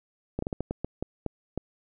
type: slowing click train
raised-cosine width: 2 ms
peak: -16 dBFS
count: 10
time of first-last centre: 0.39-1.576 s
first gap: 34 ms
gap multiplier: 1.32
effects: none